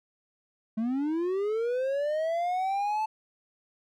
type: linear sweep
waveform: triangle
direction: up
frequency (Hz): 214 to 880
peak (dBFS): -24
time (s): 0.77-3.06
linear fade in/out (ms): 10
effects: none